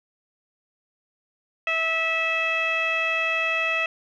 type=tone with low-pass filter; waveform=15% pulse; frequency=652 Hz; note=E5; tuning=19 cents flat; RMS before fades=-24 dBFS; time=1.67-3.86 s; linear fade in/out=2 ms; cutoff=2700 Hz; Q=4.6; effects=none